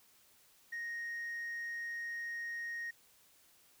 sine tone, 1867 Hz, A#6, 2 cents sharp, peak -36 dBFS, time 0.72-2.91 s, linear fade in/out 10 ms, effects tanh soft clip ceiling -37 dBFS + white hiss -66 dBFS RMS until 3.8 s

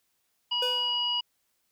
harmonic tone, 968 Hz, B5, 35 cents flat, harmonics 1 / 3 / 5, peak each -35 / -26 / -37 dBFS, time 0.51-1.21 s, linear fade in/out 10 ms
square tone with exponential decay, 500 Hz, B4, 21 cents sharp, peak -29 dBFS, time 0.62-1.08 s, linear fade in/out 5 ms, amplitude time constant 99 ms
effects white hiss -74 dBFS RMS until 1.71 s

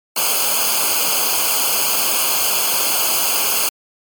white noise with comb filter, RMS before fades -17 dBFS, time 0.16-3.69 s, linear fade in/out 5 ms, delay 0.53 ms, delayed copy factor -1, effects MP3 96 kbps

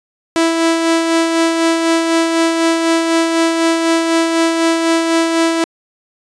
sawtooth tone with tremolo, 329.6 Hz, E4, in tune, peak -6 dBFS, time 0.36-5.64 s, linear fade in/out 0 ms, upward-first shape sine, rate 4 Hz, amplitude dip 40%, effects resampled to 22050 Hz

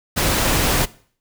pink noise, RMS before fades -18 dBFS, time 0.16-0.86 s, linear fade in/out 20 ms, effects noise-tail reverb RT60 0.5 s tail -20 dB re dry

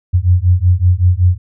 sine beating tone pair, 87.31 / 92.61 Hz, F2 / F#2, 0 / +2 cents, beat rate 5.3 Hz, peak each -11 dBFS, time 0.13-1.38 s, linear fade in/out 20 ms, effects none

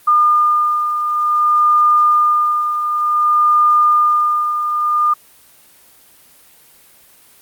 sine beating tone pair, 1210 / 1210.55 Hz, D#6 / D#6, -49 / -48 cents, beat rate 0.55 Hz, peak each -11 / -19 dBFS, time 0.07-5.14 s, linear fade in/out 10 ms, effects white hiss -47 dBFS RMS until 7.41 s + Opus 32 kbps

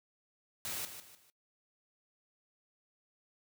white noise with echo, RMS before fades -39 dBFS, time 0.65-0.85 s, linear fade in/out 0 ms, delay 150 ms, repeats 3, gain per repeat -9 dB, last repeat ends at 1.3 s, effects noise-tail reverb RT60 0.1 s tail -20 dB re dry

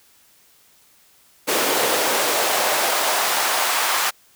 pink noise with high-pass filter sweep, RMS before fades -20 dBFS, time 1.47-4.11 s, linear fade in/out 20 ms, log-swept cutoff 400 to 1000 Hz, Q 1.5, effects white hiss -55 dBFS RMS until 4.35 s

